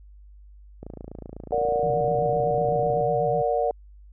click train, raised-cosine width 2 ms, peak -24 dBFS, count 62, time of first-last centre 0.83-3.009 s, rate 28 Hz
sine chord, Bb augmented, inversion none, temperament just, 466.2 / 582.7 / 728.4 Hz, Bb4 / D5 / F#5, 0 / -14 / -27 cents, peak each -25 dBFS, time 1.52-3.71 s, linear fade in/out 2 ms
sine tone with vibrato, 145 Hz, D3, 22 cents flat, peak -30 dBFS, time 1.83-3.42 s, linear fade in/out 5 ms, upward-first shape sine, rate 8 Hz, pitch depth 270 cents each way
effects added 50 Hz sine -45 dBFS peak until 4.12 s

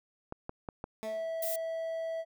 clicks, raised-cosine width 1 ms, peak -24 dBFS, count 4, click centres 0.324 / 0.494 / 0.688 / 0.841 s
15% pulse tone with exponential decay, 220 Hz, A3, in tune, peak -31 dBFS, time 1.03-1.37 s, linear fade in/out 0 ms, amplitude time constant 72 ms
triangle tone, 654 Hz, E5, 14 cents flat, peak -31 dBFS, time 1.03-2.25 s, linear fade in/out 50 ms
violet noise, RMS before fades -36 dBFS, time 1.42-1.56 s, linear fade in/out 5 ms
effects none

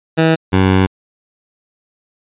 15% pulse tone pair in turn, 161.4 / 94.46 Hz, E3 / F#2, -36 / +36 cents, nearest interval major sixth, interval 928 cents, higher first, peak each -3 dBFS, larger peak neither, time 0.17-0.36 / 0.52-0.87 s, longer second, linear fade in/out 20 ms, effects resampled to 8000 Hz

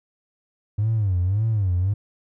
triangle tone with vibrato, 99.9 Hz, G2, 33 cents sharp, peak -15 dBFS, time 0.78-1.94 s, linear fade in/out 10 ms, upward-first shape sine, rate 1.8 Hz, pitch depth 210 cents each way, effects tanh soft clip ceiling -15 dBFS

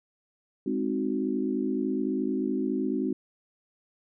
sine chord, Ab dominant seventh, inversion none, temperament equal, 207.7 / 261.6 / 311.1 / 370 Hz, Ab3 / C4 / Eb4 / Gb4, 0 / 0 / 0 / 0 cents, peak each -32 / -29 / -32 / -32 dBFS, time 0.66-3.13 s, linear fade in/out 5 ms, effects none

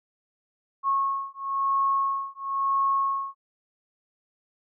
sine beating tone pair, 1094 / 1094.99 Hz, C#6 / C#6, -23 / -22 cents, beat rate 0.99 Hz, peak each -26 dBFS, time 0.83-3.35 s, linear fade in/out 50 ms, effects none

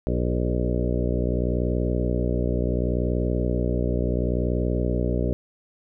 harmonic tone with a mistuned harmonic, 60.7 Hz, B1, 29 cents flat, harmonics 1 / 2 / 3 / 4 / 5 / 6 / 7 / 8 / 9 / 10, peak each -25 / -28 / -30 / -31 / -32 / -33 / -33 / -34 / -35 / -35 dBFS, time 0.07-5.33 s, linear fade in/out 0 ms, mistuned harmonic 7, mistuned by -24 cents, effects none

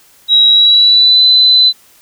sine tone with pitch glide, 3854 to 4018 Hz, B7 to B7, -43 to +29 cents, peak -4 dBFS, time 0.28-1.73 s, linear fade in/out 50 ms, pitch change +72 cents, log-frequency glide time 0.48-1.24 s, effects white hiss -46 dBFS RMS until 2.01 s

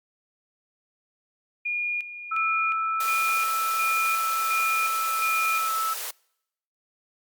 sine tone with tremolo, 2430 Hz, D#7, 42 cents flat, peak -25 dBFS, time 1.65-5.69 s, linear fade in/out 10 ms, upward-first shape square, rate 1.4 Hz, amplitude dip 70%
sine tone with pitch glide, 1318.5 to 1310.1 Hz, E6 to E6, 0 to -11 cents, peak -24 dBFS, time 2.31-5.94 s, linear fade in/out 10 ms, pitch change -11 cents, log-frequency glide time 4.45-5.7 s
white high-pass noise, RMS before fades -33 dBFS, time 3-6.11 s, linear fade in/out 5 ms, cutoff 410 Hz, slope 48 dB/octave
effects noise-tail reverb RT60 0.8 s tail -26 dB re dry + Opus 48 kbps

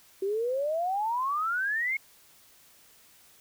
sine exponential sweep, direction up, 378.7 to 2200 Hz, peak -26 dBFS, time 0.22-1.97 s, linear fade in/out 5 ms, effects white hiss -58 dBFS RMS until 3.4 s

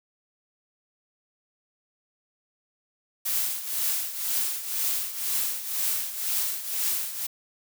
blue noise with tremolo, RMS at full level -25 dBFS, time 3.25-7.27 s, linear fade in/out 10 ms, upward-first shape triangle, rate 2 Hz, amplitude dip 75%, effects none

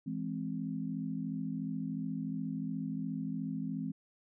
sine chord, E augmented, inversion none, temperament equal, 164.81 / 207.7 / 261.6 Hz, E3 / G#3 / B#3, 0 / 0 / 0 cents, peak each -39 / -39 / -38 dBFS, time 0.06-3.92 s, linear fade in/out 10 ms, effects none

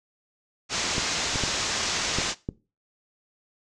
white low-pass noise, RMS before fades -28 dBFS, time 0.69-2.35 s, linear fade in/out 50 ms, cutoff 7100 Hz, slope 48 dB/octave
clicks, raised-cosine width 3 ms, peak -15 dBFS, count 5, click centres 0.982 / 1.358 / 1.437 / 2.186 / 2.489 s
effects noise-tail reverb RT60 0.3 s tail -19 dB re dry

